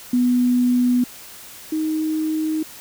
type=tone pair in turn; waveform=sine; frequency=246.9 / 313.1 Hz; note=B3 / D#4; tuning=0 / +11 cents; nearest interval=major third; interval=411 cents; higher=second; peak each=-14 / -19 dBFS; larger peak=first; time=0.13-1.04 / 1.72-2.63 s; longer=neither; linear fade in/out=5 ms; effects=white hiss -40 dBFS RMS until 2.8 s